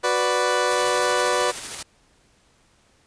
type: chord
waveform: 20% pulse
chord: B minor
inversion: second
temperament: equal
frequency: 370 / 493.9 / 587.3 Hz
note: F#4 / B4 / D5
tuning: 0 / 0 / 0 cents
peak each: -21 / -17 / -19 dBFS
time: 0.03-1.52 s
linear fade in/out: 20 ms
type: noise with tremolo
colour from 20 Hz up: white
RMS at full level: -31 dBFS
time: 0.71-1.83 s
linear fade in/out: 5 ms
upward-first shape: square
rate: 13 Hz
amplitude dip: 30%
effects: pink hiss -60 dBFS RMS until 3.06 s + resampled to 22050 Hz